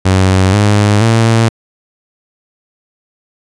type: tone with pitch steps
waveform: sawtooth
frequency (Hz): 94.4 / 103.54 / 113.57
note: F#2 / G#2 / A#2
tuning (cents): +35 / -5 / -45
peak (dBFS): -3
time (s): 0.05-1.49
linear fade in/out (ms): 10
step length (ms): 480
effects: resampled to 22050 Hz